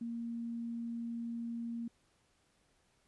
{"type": "tone", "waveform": "sine", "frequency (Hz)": 233.1, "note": "A#3", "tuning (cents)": 0, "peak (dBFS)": -37, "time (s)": [0.01, 1.88], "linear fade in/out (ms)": 5, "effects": ["pink hiss -73 dBFS RMS until 3.07 s", "resampled to 24000 Hz"]}